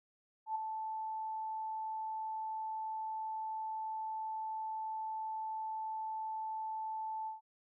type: tone with ADSR envelope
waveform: sine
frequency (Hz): 877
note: A5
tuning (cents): -6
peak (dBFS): -31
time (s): 0.46-7.41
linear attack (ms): 96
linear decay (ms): 4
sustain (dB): -6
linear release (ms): 140
effects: none